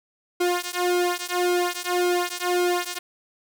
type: tone with flanger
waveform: sawtooth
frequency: 355.5 Hz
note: F4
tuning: 31 cents sharp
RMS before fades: -24 dBFS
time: 0.4-2.99 s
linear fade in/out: 10 ms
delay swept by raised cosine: 1.7 to 2.9 ms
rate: 1.8 Hz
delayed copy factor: -1
effects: none